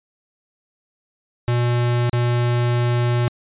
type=tone with dropouts; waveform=square; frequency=120.7 Hz; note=B2; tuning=39 cents flat; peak=-17 dBFS; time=1.48-3.28 s; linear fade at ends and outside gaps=0 ms; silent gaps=2.095-2.131 s; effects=resampled to 8000 Hz

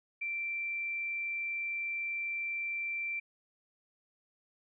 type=tone; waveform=sine; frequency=2349 Hz; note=D7; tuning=in tune; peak=-33 dBFS; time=0.21-3.2 s; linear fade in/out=10 ms; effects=none

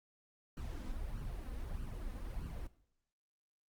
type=noise with flanger; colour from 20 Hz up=brown; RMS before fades=-42 dBFS; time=0.57-2.67 s; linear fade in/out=2 ms; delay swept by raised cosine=0.68 to 3.98 ms; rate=1.6 Hz; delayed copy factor=+0.65; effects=noise-tail reverb RT60 0.7 s tail -17 dB re dry + Opus 48 kbps

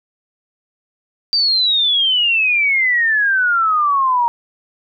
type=exponential sweep; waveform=sine; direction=down; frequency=4699 to 932.3 Hz; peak=-12 dBFS; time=1.33-4.28 s; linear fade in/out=0 ms; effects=none

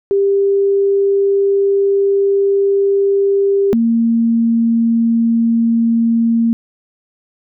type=tone pair in turn; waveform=sine; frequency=396.5 / 230.2 Hz; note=G4 / A#3; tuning=+20 / -22 cents; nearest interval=major sixth; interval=942 cents; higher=first; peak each=-10 dBFS; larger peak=neither; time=0.11-3.73 / 3.73-6.53 s; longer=first; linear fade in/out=0 ms; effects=none

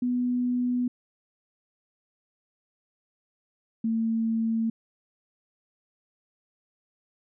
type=tone pair in turn; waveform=sine; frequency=246.9 / 225.5 Hz; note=B3 / A3; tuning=0 / +43 cents; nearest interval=major second; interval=157 cents; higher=first; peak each=-23 dBFS; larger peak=neither; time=0.02-0.88 / 3.84-4.7 s; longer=neither; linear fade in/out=5 ms; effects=none

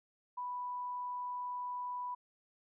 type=tone; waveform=sine; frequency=987.8 Hz; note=B5; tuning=in tune; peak=-37 dBFS; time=0.37-2.15 s; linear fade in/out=10 ms; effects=none

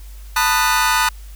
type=chord; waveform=sawtooth; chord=B dominant seventh; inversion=third; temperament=just; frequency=889 / 987.8 / 1234.7 / 1481.6 Hz; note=A5 / B5 / D#6 / F#6; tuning=+18 / 0 / -14 / +2 cents; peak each=-16 dBFS; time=0.36-1.09 s; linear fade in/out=5 ms; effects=added 50 Hz sine -33 dBFS peak until 1.35 s + white hiss -48 dBFS RMS until 1.35 s

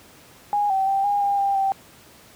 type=tone with pitch steps; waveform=sine; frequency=823 / 771 / 783 / 814 / 804 / 794 / 779 Hz; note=G#5 / G5 / G5 / G#5 / G5 / G5 / G5; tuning=-16 / -29 / -2 / -35 / +44 / +22 / -11 cents; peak=-18 dBFS; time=0.53-1.72 s; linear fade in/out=0 ms; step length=170 ms; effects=pink hiss -49 dBFS RMS until 2.35 s + high-pass 80 Hz 12 dB/octave

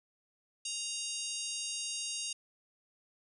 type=harmonic tone with a mistuned harmonic; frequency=933 Hz; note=A#5; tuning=1 cent sharp; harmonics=3 / 4 / 5 / 6 / 7 / 8 / 9 / 10; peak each=-42 / -45 / -44 / -47 / -41 / -48 / -48 / -44 dBFS; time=0.65-2.33 s; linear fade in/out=5 ms; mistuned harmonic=5; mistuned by=+31 cents; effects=none

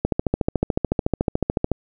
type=click train; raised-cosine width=2 ms; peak=-5 dBFS; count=24; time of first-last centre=0.05-1.717 s; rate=13.8 Hz; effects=none

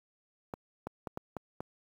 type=clicks; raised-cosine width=1 ms; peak=-23 dBFS; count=6; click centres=0.538 / 0.87 / 1.072 / 1.174 / 1.367 / 1.605 s; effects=high-pass 80 Hz 12 dB/octave + 9-bit

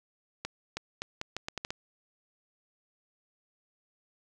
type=accelerating click train; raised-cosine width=0.2 ms; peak=-17 dBFS; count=9; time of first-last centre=0.45-1.705 s; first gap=320 ms; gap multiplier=0.78; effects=none

